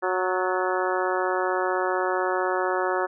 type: harmonic tone with a mistuned harmonic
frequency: 184.3 Hz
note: F#3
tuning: 7 cents flat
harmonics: 2 / 3 / 4 / 5 / 6 / 7 / 8 / 9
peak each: -27 / -29 / -30 / -31 / -32 / -32 / -33 / -34 dBFS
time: 0.02-3.07 s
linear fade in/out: 20 ms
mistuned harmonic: 9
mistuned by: +56 cents
effects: none